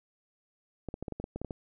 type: clicks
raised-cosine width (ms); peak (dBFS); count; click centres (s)
2; -23; 11; 0.887 / 0.941 / 1.026 / 1.082 / 1.123 / 1.2 / 1.241 / 1.36 / 1.416 / 1.447 / 1.508
effects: none